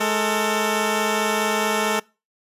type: tone pair together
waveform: 10% pulse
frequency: 212.2 / 449 Hz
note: G#3 / A4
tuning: +38 / +35 cents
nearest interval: octave + minor second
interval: 1297 cents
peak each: -14 dBFS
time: 0-2 s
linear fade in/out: 10 ms
effects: noise-tail reverb RT60 0.3 s tail -24 dB re dry + resampled to 32000 Hz